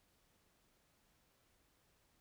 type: silence
effects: pink hiss -75 dBFS RMS until 2.2 s